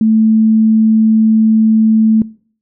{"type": "tone", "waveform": "sine", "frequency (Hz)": 220, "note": "A3", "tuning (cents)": 0, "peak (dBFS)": -7, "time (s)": [0.01, 2.22], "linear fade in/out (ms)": 2, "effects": ["noise-tail reverb RT60 0.5 s tail -22 dB re dry"]}